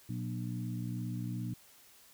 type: harmonic tone with a mistuned harmonic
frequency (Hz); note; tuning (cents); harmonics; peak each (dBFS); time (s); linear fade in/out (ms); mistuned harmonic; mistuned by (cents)
59.9; A#1; +48; 2 / 3 / 4 / 5; -37 / -41 / -43 / -45; 0.09-1.54; 5; 3; +25
effects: white hiss -60 dBFS RMS until 2.13 s